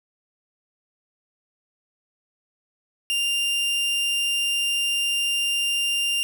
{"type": "tone", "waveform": "40% pulse", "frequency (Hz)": 2794, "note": "F7", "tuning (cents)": 0, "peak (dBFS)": -20, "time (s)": [3.1, 6.23], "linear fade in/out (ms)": 0, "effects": []}